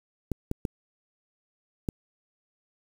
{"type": "clicks", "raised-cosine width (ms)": 3, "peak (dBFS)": -15, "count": 4, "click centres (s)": [0.317, 0.514, 0.652, 1.888], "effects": ["7-bit"]}